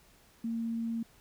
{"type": "tone", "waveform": "sine", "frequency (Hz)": 229.1, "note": "A#3", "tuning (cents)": -30, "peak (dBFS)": -31, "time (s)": [0.44, 1.03], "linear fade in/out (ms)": 5, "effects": ["pink hiss -62 dBFS RMS until 1.2 s"]}